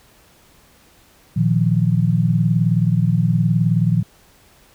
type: chord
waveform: sine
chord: Bb suspended fourth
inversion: none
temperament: equal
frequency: 116.54 / 155.56 / 174.61 Hz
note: Bb2 / Eb3 / F3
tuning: 0 / 0 / 0 cents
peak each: -18 dBFS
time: 1.36-4.03 s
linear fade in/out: 10 ms
effects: pink hiss -52 dBFS RMS until 4.74 s